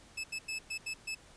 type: tone bursts at uneven times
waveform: sawtooth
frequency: 2609 Hz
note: E7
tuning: 18 cents flat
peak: -32 dBFS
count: 6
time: 0.17-0.24 / 0.32-0.39 / 0.48-0.59 / 0.7-0.78 / 0.86-0.94 / 1.07-1.15 s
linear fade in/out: 10 ms
effects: pink hiss -58 dBFS RMS until 1.36 s + resampled to 22050 Hz

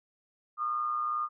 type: tone with amplitude modulation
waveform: sine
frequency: 1218 Hz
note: D#6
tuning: 37 cents flat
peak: -26 dBFS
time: 0.57-1.29 s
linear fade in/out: 50 ms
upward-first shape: sine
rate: 122 Hz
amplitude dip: 50%
effects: none

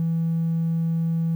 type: tone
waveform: triangle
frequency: 164.81 Hz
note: E3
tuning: in tune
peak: -17 dBFS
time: 0-1.35 s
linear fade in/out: 0 ms
effects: tanh soft clip ceiling -17 dBFS + 9-bit

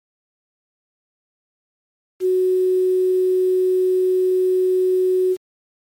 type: tone with quantisation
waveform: sine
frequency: 370 Hz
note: F#4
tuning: in tune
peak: -14 dBFS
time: 2.2-5.37 s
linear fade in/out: 50 ms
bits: 7
effects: MP3 64 kbps

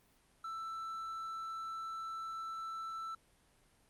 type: tone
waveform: triangle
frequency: 1327 Hz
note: E6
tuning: 11 cents sharp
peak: -38 dBFS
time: 0.44-3.15 s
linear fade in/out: 5 ms
effects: pink hiss -69 dBFS RMS until 3.89 s + Opus 32 kbps

